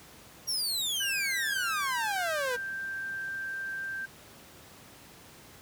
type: exponential sweep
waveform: sawtooth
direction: down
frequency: 5710 to 472.1 Hz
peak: -26 dBFS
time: 0.47-2.57 s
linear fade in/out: 20 ms
type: tone with pitch glide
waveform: sine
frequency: 1596 to 1574 Hz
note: G6 to G6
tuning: +31 to +7 cents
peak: -33 dBFS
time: 1-4.06 s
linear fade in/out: 10 ms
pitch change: -24 cents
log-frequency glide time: 1.35-2 s
effects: pink hiss -52 dBFS RMS until 5.61 s + high-pass 80 Hz 12 dB/octave